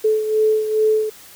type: beating tone pair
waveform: sine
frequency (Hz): 432.9 / 435.3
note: A4 / A4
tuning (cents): -28 / -19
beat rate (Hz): 2.4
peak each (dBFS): -15 / -22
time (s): 0.04-1.1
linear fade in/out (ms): 10
effects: white hiss -43 dBFS RMS until 1.35 s